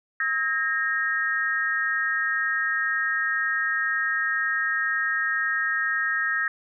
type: tone cluster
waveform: sine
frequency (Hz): 1288 / 1618 / 1860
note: E6 / G#6 / A#6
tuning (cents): -41 / -46 / -4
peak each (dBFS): -31 / -26 / -25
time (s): 0.2-6.48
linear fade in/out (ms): 2
effects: none